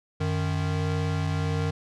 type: tone pair together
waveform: square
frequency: 92.5 / 153.7 Hz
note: F#2 / D#3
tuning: 0 / -21 cents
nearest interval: major sixth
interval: 879 cents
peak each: -28 dBFS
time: 0.2-1.71 s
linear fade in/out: 10 ms
effects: low-pass 6000 Hz 12 dB/octave